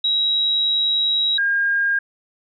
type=tone pair in turn; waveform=sine; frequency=3850 / 1615.5 Hz; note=B7 / G#6; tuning=-45 / -48 cents; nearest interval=octave + minor third; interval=1503 cents; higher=first; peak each=-16 dBFS; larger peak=neither; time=0.04-1.38 / 1.38-1.99 s; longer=first; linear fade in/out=5 ms; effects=none